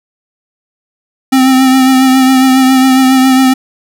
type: tone with vibrato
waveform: square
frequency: 261.6 Hz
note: C4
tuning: in tune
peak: -5 dBFS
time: 1.32-3.54 s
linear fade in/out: 10 ms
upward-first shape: triangle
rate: 7.3 Hz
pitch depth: 32 cents each way
effects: none

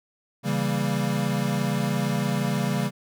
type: chord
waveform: square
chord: C# diminished seventh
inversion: none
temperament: equal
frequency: 138.59 / 164.81 / 196 / 233.1 Hz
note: C#3 / E3 / G3 / Bb3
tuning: 0 / 0 / 0 / 0 cents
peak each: -28 / -31 / -28 / -31 dBFS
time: 0.43-2.91 s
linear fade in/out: 50 ms
effects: none

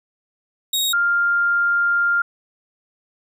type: tone pair in turn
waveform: sawtooth / sine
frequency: 3765 / 1398.9 Hz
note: A#7 / F6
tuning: +16 / +2 cents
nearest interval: octave + perfect fourth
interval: 1714 cents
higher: first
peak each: -15 dBFS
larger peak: neither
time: 0.73-0.93 / 0.93-2.22 s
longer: second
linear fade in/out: 5 ms
effects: none

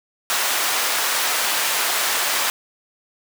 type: high-pass noise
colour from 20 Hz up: pink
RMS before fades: -21 dBFS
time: 0.3-2.5 s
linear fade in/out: 0 ms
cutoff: 870 Hz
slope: 12 dB/octave
effects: none

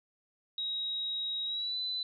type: tone with pitch glide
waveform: sine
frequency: 3810 to 4004 Hz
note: A#7 to B7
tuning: +37 to +23 cents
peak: -32 dBFS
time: 0.58-2.03 s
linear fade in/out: 2 ms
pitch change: +86 cents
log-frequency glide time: 1.45-1.78 s
effects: none

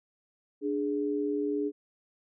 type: tone pair together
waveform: sine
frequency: 293.7 / 415.4 Hz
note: D4 / G#4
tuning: 0 / 0 cents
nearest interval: tritone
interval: 600 cents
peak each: -30 / -30 dBFS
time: 0.61-1.72 s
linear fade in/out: 50 ms
effects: none

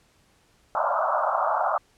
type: band-pass noise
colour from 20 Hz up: pink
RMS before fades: -24 dBFS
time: 0.75-1.78 s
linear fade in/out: 0 ms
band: 580 to 1400 Hz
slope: 96 dB/octave
effects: pink hiss -62 dBFS RMS until 1.97 s + low-pass 10000 Hz 12 dB/octave

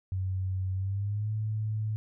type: tone with pitch glide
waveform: sine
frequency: 94 to 107.98 Hz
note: F#2 to A2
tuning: +28 to -32 cents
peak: -28 dBFS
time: 0.12-1.96 s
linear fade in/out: 0 ms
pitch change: +240 cents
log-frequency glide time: 0.74-1.32 s
effects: none

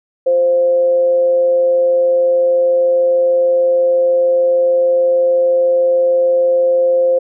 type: tone with amplitude modulation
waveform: sine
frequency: 523.3 Hz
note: C5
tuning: in tune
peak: -8 dBFS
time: 0.26-7.19 s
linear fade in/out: 10 ms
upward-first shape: sine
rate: 173 Hz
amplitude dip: 30%
effects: none

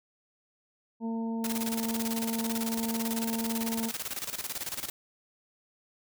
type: harmonic tone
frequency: 227.1 Hz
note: A#3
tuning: 45 cents flat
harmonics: 1 / 2 / 3 / 4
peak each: -30 / -41 / -46 / -43 dBFS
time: 1-3.92 s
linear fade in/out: 50 ms
type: noise with tremolo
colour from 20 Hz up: white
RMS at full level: -34 dBFS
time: 1.44-4.9 s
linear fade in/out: 2 ms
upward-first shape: square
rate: 18 Hz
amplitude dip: 75%
effects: none

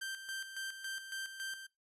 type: tone with tremolo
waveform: sawtooth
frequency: 1568 Hz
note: G6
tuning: in tune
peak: -35 dBFS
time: 0.01-1.67 s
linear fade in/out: 10 ms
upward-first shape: square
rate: 3.6 Hz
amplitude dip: 60%
effects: noise-tail reverb RT60 0.2 s tail -20 dB re dry + resampled to 32000 Hz

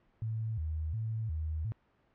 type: tone with vibrato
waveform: sine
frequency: 93.4 Hz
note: F#2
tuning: 17 cents sharp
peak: -32 dBFS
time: 0.22-1.72 s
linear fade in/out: 0 ms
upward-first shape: square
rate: 1.4 Hz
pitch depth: 300 cents each way
effects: pink hiss -70 dBFS RMS until 2.14 s + low-pass 2000 Hz 12 dB/octave

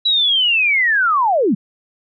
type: linear sweep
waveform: sine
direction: down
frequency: 3951 to 166.1 Hz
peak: -12 dBFS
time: 0.05-1.55 s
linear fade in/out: 10 ms
effects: none

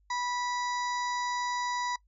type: harmonic tone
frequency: 981 Hz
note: B5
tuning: 12 cents flat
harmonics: 1 / 2 / 4 / 5 / 6 / 7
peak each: -31 / -37 / -43 / -45 / -47 / -48 dBFS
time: 0.1-1.96 s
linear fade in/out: 5 ms
effects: noise-tail reverb RT60 0.1 s tail -21 dB re dry + added 50 Hz sine -63 dBFS peak until 2.07 s

